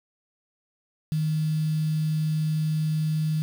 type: tone with quantisation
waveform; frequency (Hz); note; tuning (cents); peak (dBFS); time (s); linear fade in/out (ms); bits
sine; 155.56; D#3; 0; -22; 1.12-3.42; 0; 7
effects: none